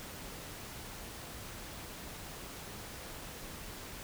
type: silence
effects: pink hiss -46 dBFS RMS until 4.03 s